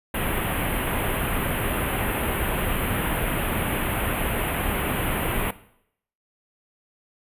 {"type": "band-stop noise", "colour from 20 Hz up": "pink", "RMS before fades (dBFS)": -25, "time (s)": [0.14, 5.51], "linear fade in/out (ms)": 5, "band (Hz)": [3100, 10000], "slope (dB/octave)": 48, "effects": ["noise-tail reverb RT60 0.7 s tail -17 dB re dry", "resampled to 32000 Hz"]}